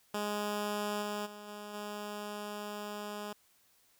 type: tone with level steps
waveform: 10% pulse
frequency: 207.7 Hz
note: G#3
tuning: in tune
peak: -25 / -27 / -38 / -35 / -31 dBFS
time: 0.14-3.33 s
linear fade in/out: 5 ms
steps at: 1.01 / 1.25 / 1.47 / 1.73 s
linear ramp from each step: 20 ms
effects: white hiss -68 dBFS RMS until 3.99 s